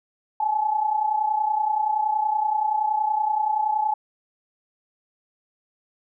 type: tone pair together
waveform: sine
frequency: 830.6 / 861.2 Hz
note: G#5 / A5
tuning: 0 / -37 cents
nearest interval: minor second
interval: 63 cents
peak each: -26 / -21 dBFS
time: 0.4-3.94 s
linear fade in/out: 5 ms
effects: none